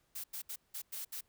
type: noise bursts at uneven times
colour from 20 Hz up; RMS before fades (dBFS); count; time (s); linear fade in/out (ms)
blue; -42; 6; 0.15-0.24 / 0.33-0.42 / 0.49-0.56 / 0.74-0.82 / 0.92-1.05 / 1.12-1.21; 10
effects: pink hiss -75 dBFS RMS until 1.28 s